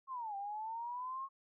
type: linear two-way sweep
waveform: sine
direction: down then up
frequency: 1093 to 784 to 1093 Hz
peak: -39 dBFS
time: 0.07-1.29 s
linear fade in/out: 50 ms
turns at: 0.36 s
effects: none